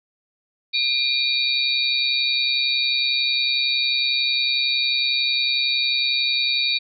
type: tone cluster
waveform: sine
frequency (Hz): 2410 / 3749 / 3880 / 4493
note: D7 / A#7 / B7 / C#8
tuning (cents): +44 / +9 / -31 / +23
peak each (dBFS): -24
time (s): 0.73-6.79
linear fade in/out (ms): 20
effects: none